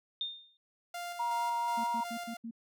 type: tone with exponential decay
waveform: sine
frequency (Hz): 3637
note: A#7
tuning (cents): -43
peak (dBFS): -30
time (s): 0.21-0.57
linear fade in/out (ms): 1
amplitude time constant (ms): 78
type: tone with tremolo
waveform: sawtooth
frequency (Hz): 698.5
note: F5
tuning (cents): 0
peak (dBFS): -34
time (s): 0.94-2.37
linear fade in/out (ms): 5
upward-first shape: square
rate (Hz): 2.7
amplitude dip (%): 35
type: tone with vibrato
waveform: sine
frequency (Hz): 946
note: A#5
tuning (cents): +25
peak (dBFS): -30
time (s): 1.19-2.04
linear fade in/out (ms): 10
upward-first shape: sine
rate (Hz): 4.6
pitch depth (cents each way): 8
type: tone bursts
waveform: sine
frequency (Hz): 229.5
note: A#3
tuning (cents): -27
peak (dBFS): -38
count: 5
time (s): 1.77-2.511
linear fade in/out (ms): 10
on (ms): 73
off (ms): 94
effects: none